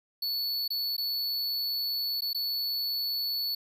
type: tone with dropouts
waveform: square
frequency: 4435 Hz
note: C#8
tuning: in tune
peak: -29 dBFS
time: 0.22-3.55 s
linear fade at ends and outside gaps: 5 ms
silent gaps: 0.679-0.703 / 0.967-0.979 / 2.208-2.219 / 2.332-2.346 s
effects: none